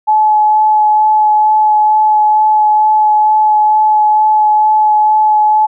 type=tone with vibrato; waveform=sine; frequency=855 Hz; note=A5; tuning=50 cents flat; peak=-6 dBFS; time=0.07-5.67 s; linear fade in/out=20 ms; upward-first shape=sine; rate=2.2 Hz; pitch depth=10 cents each way; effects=none